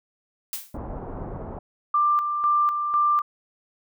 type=noise with exponential decay; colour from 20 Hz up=blue; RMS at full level=-27 dBFS; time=0.53-0.77 s; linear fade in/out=1 ms; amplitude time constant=51 ms
type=low-pass noise; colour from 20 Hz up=pink; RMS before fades=-34 dBFS; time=0.74-1.59 s; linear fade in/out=5 ms; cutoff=1000 Hz; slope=24 dB/octave
type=tone with tremolo; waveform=sine; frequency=1185 Hz; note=D6; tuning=15 cents sharp; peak=-17 dBFS; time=1.94-3.22 s; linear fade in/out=5 ms; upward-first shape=square; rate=2 Hz; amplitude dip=50%
effects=none